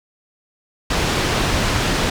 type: low-pass noise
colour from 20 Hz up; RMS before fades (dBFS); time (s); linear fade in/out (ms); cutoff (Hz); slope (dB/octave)
pink; -19; 0.9-2.1; 5; 5800; 12
effects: none